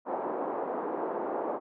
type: band-pass noise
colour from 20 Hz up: pink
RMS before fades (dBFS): -33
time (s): 0.05-1.6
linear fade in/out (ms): 50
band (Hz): 320 to 1000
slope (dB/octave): 24
effects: none